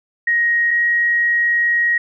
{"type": "tone pair in turn", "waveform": "sine", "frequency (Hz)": [1880, 1889.5], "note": ["A#6", "A#6"], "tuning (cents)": [14, 23], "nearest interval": "unison", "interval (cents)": 9, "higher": "second", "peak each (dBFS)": -13, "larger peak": "neither", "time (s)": [[0.27, 0.71], [0.71, 1.98]], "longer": "second", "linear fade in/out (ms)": 5, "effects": []}